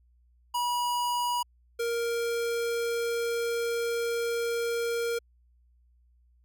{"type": "tone pair in turn", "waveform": "square", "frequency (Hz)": [969, 467.5], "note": ["B5", "A#4"], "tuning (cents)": [-33, 5], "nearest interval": "octave + minor second", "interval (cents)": 1262, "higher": "first", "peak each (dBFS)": [-27, -28], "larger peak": "first", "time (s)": [[0.54, 1.43], [1.79, 5.19]], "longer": "second", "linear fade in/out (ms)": 10, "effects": ["added 60 Hz sine -60 dBFS peak until 6.44 s"]}